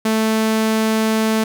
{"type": "tone", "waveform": "sawtooth", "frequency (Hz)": 220, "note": "A3", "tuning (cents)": 0, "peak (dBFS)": -11, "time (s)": [0.05, 1.44], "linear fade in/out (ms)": 5, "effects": []}